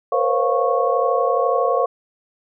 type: tone cluster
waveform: sine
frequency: 468.7 / 511 / 543 / 703 / 1103 Hz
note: A#4 / C5 / C#5 / F5 / C#6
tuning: +9 / -41 / -36 / +11 / -9 cents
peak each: -22 dBFS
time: 0.12-1.86 s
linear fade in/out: 5 ms
effects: none